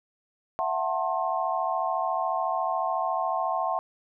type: chord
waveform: sine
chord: F# half-diminished seventh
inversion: third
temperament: just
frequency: 666 / 740 / 888 / 1065.6 Hz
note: E5 / F#5 / A5 / C6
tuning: +18 / 0 / +16 / +31 cents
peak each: -30 / -29 / -32 / -30 dBFS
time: 0.59-3.79 s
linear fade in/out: 0 ms
effects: none